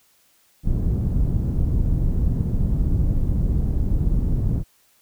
pink low-pass noise, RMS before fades -20 dBFS, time 0.63-4.64 s, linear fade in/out 50 ms, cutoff 160 Hz, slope 12 dB/octave, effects white hiss -60 dBFS RMS until 5.01 s

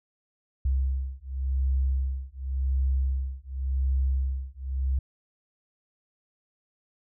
sine beating tone pair, 65.8 / 66.7 Hz, C2 / C2, +10 / +34 cents, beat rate 0.9 Hz, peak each -27 dBFS, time 0.65-4.99 s, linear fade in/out 5 ms, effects none

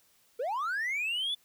triangle linear sweep, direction up, 440 to 3520 Hz, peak -27 dBFS, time 0.39-1.35 s, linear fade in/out 10 ms, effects tanh soft clip ceiling -24 dBFS + white hiss -66 dBFS RMS until 1.44 s

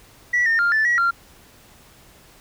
sine tone with pitch steps, 1949 / 1821 / 1399 / 1756 / 1919 / 1383 Hz, B6 / A#6 / F6 / A6 / A#6 / F6, -23 / -41 / +3 / -4 / +50 / -17 cents, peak -14 dBFS, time 0.33-1.11 s, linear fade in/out 10 ms, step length 130 ms, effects tanh soft clip ceiling -13 dBFS + pink hiss -50 dBFS RMS until 2.4 s

